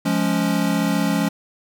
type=chord; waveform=square; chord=Db major; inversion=first; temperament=equal with one note detuned; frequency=174.61 / 209.7 / 277.2 Hz; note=F3 / Ab3 / Db4; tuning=0 / +17 / 0 cents; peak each=-23 dBFS; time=0.05-1.29 s; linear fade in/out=10 ms; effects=none